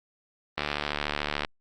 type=click train; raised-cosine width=0.3 ms; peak=-11 dBFS; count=65; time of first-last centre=0.58-1.448 s; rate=73.7 Hz; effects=Opus 24 kbps